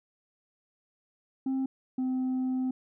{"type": "tone pair in turn", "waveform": "sine", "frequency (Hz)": [265.1, 257.6], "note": ["C4", "C4"], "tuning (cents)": [23, -27], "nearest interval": "unison", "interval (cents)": 50, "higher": "first", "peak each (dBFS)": [-24, -24], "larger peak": "neither", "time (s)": [[1.46, 1.66], [1.98, 2.71]], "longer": "second", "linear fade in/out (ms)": 5, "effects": ["tanh soft clip ceiling -26 dBFS"]}